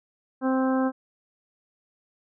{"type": "harmonic tone", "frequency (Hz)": 261.6, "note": "C4", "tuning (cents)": 0, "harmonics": [1, 2, 3, 4, 5, 6], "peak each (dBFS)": [-22, -28, -32, -34, -36, -38], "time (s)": [0.41, 0.92], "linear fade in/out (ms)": 50, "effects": []}